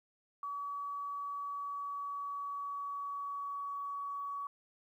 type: tone with pitch glide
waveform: sine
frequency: 1138 to 1130.8 Hz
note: C#6 to C#6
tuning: +45 to +34 cents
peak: -37 dBFS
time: 0.43-4.47 s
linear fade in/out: 2 ms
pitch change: -11 cents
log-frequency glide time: 1.36-3.56 s
effects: 12-bit